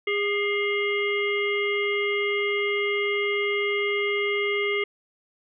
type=harmonic tone with a mistuned harmonic; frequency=407.5 Hz; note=G#4; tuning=33 cents flat; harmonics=1 / 3 / 5 / 7 / 8; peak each=-25 / -35 / -26 / -34 / -39 dBFS; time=0.07-4.84 s; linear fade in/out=5 ms; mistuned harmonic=5; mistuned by=+62 cents; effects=none